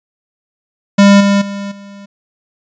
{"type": "tone with level steps", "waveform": "square", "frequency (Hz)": 200, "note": "G3", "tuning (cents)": 35, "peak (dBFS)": [-4, -9, -21, -32], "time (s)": [0.98, 2.06], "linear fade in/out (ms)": 10, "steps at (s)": [1.2, 1.41, 1.71], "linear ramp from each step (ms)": 10, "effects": ["resampled to 16000 Hz"]}